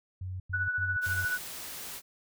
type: tone bursts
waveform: sine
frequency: 92.5 Hz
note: F#2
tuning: in tune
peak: -34 dBFS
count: 4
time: 0.21-1.252 s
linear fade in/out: 5 ms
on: 190 ms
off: 94 ms
type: tone with tremolo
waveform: sine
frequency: 1479 Hz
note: F#6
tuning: 1 cent flat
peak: -26 dBFS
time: 0.53-1.38 s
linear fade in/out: 10 ms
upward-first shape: sine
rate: 14 Hz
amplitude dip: 50%
type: noise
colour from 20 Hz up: white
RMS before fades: -41 dBFS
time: 1.01-2.02 s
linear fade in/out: 50 ms
effects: none